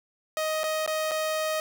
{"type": "tone with dropouts", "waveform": "sawtooth", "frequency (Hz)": 626, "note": "D#5", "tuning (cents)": 10, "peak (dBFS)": -22, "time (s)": [0.37, 1.6], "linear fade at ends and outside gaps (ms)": 1, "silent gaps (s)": [[0.634, 0.639], [0.863, 0.876], [1.112, 1.116]], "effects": []}